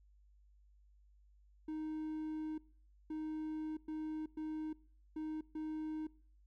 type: tone bursts at uneven times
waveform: triangle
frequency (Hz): 311.1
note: D#4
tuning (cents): 0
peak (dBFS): -37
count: 6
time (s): 1.68-2.58 / 3.1-3.77 / 3.88-4.26 / 4.37-4.73 / 5.16-5.41 / 5.55-6.07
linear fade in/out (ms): 5
effects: noise-tail reverb RT60 0.6 s tail -25 dB re dry + added 50 Hz sine -63 dBFS peak until 6.46 s